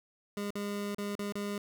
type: tone with dropouts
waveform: 25% pulse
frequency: 203.9 Hz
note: G#3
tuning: 32 cents flat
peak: -30 dBFS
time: 0.37-1.58 s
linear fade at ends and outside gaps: 2 ms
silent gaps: 0.505-0.554 / 0.947-0.983 / 1.153-1.192 / 1.323-1.354 s
effects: none